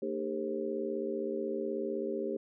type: harmonic tone with a mistuned harmonic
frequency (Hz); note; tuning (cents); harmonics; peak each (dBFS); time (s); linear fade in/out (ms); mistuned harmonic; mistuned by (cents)
76; D#2; -40; 3 / 4 / 5 / 6 / 7; -40 / -40 / -35 / -42 / -39; 0.02-2.37; 5; 5; +76
effects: none